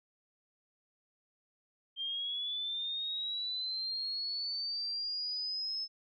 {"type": "linear sweep", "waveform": "sine", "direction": "up", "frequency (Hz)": [3165, 5230], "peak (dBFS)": -34, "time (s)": [1.96, 5.88], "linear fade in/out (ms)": 50, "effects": []}